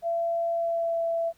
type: tone with pitch glide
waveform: sine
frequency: 675 to 667.6 Hz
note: E5 to E5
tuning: +41 to +22 cents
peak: -24 dBFS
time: 0.02-1.33 s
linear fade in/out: 50 ms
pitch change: -19 cents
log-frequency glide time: 0.54-1.02 s
effects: pink hiss -63 dBFS RMS until 1.37 s